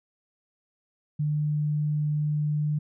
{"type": "tone", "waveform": "sine", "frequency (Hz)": 149.8, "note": "D3", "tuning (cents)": 35, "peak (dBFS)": -23, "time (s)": [1.19, 2.79], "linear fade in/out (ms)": 10, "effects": []}